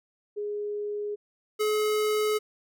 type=tone pair in turn; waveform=sine / square; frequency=414.7 / 425.9 Hz; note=G#4 / G#4; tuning=-3 / +44 cents; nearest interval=unison; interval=47 cents; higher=second; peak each=-29 / -24 dBFS; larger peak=second; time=0.36-1.16 / 1.59-2.39 s; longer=neither; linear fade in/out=20 ms; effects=none